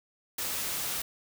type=noise; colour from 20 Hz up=white; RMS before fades=-33 dBFS; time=0.38-1.02 s; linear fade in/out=5 ms; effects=none